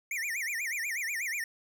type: tone with vibrato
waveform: square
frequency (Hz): 2093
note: C7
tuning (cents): 0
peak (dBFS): -32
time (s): 0.11-1.44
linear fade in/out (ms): 2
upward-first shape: sine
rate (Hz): 8.2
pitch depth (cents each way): 270
effects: none